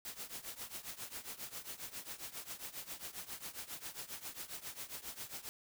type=noise with tremolo; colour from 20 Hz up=white; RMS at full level=-43 dBFS; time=0.05-5.49 s; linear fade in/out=0 ms; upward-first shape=triangle; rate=7.4 Hz; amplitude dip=90%; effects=none